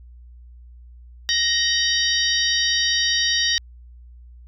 harmonic tone with a mistuned harmonic, 935 Hz, A#5, 5 cents sharp, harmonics 2 / 3 / 4 / 5 / 6, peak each -24 / -26 / -22 / -25 / -25 dBFS, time 1.29-3.58 s, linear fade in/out 0 ms, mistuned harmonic 3, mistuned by +140 cents, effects added 60 Hz sine -41 dBFS peak until 4.47 s

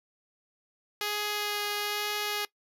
5% pulse tone with vibrato, 415.3 Hz, G#4, in tune, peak -18 dBFS, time 1.01-2.45 s, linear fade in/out 2 ms, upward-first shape sine, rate 1.1 Hz, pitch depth 9 cents each way, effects noise-tail reverb RT60 0.1 s tail -21 dB re dry

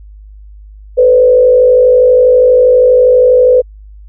sine tone with frequency modulation, 502 Hz, B4, 28 cents sharp, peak -3 dBFS, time 0.97-3.62 s, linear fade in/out 20 ms, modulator 52.4 Hz, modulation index 0.62, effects added 51 Hz sine -31 dBFS peak until 4.08 s

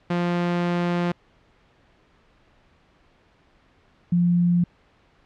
sawtooth / sine tone pair in turn, 174.61 / 174.61 Hz, F3 / F3, 0 / 0 cents, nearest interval unison, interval 0 cents, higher neither, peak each -17 / -16 dBFS, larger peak second, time 0.1-1.12 / 4.12-4.64 s, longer first, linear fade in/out 5 ms, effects pink hiss -59 dBFS RMS until 5.25 s + low-pass 3000 Hz 12 dB/octave

